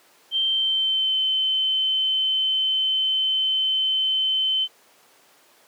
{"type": "tone with pitch glide", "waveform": "sine", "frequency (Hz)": [3136, 3070], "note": ["G7", "G7"], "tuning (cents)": [0, -37], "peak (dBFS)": -19, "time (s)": [0.31, 4.68], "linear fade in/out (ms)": 50, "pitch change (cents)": -37, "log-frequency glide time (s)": [0.43, 1.15], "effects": ["pink hiss -55 dBFS RMS until 5.67 s", "high-pass 400 Hz 12 dB/octave"]}